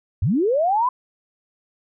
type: linear sweep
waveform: sine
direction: up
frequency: 71.7 to 1032 Hz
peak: -16 dBFS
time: 0.22-0.89 s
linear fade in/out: 5 ms
effects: none

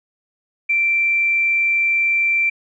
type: tone with tanh clipping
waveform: triangle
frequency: 2349 Hz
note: D7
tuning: in tune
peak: -14 dBFS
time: 0.69-2.5 s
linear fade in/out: 10 ms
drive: 2 dB
effects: resampled to 22050 Hz

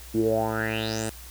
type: tone with low-pass filter sweep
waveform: 10% pulse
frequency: 110.4 Hz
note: A2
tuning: 6 cents sharp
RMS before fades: -26 dBFS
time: 0.14-1.1 s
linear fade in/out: 10 ms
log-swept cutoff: 280 to 9700 Hz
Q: 6.5
effects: added 60 Hz sine -43 dBFS peak until 1.3 s + white hiss -46 dBFS RMS until 1.3 s

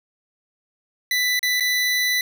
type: tone with dropouts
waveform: 25% pulse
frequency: 1988 Hz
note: B6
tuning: 11 cents sharp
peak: -15 dBFS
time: 1.11-2.21 s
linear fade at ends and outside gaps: 2 ms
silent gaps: 1.393-1.429 / 1.599-1.606 s
effects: none

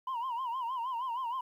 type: tone with vibrato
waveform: sine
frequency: 986 Hz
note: B5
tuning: 3 cents flat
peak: -30 dBFS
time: 0.07-1.41 s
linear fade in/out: 5 ms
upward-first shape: sine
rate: 6.4 Hz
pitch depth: 130 cents each way
effects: tanh soft clip ceiling -31 dBFS + 11-bit

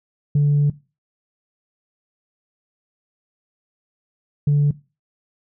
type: tone pair in turn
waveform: sine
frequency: 145.2 / 145.2 Hz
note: D3 / D3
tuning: -19 / -19 cents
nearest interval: unison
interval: 0 cents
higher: neither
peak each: -11 dBFS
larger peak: neither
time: 0.35-0.7 / 4.47-4.71 s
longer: first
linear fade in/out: 5 ms
effects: noise-tail reverb RT60 0.3 s tail -20 dB re dry + tanh soft clip ceiling -11 dBFS

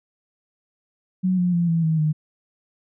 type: tone with pitch steps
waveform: sine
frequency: 185 / 178.29 / 171.82 / 165.58 / 159.57 / 153.78 Hz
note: F#3 / F3 / F3 / E3 / D#3 / D#3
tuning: 0 / +36 / -28 / +8 / +44 / -20 cents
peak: -17 dBFS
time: 1.23-2.13 s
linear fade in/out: 20 ms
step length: 150 ms
effects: none

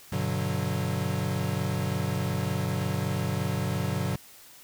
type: chord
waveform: square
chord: G major seventh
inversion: none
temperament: equal with one note detuned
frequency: 98 / 123.47 / 146.83 / 186.18 Hz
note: G2 / B2 / D3 / F#3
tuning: 0 / 0 / 0 / +11 cents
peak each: -33 dBFS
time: 0.12-4.16 s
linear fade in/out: 5 ms
effects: white hiss -51 dBFS RMS until 4.63 s

